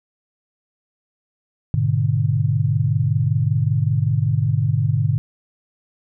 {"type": "chord", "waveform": "sine", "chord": "G# diminished", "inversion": "none", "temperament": "equal with one note detuned", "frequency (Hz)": [103.83, 123.47, 148.8], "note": ["G#2", "B2", "D3"], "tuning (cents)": [0, 0, 23], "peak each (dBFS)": -20, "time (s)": [1.74, 5.18], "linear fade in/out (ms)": 0, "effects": []}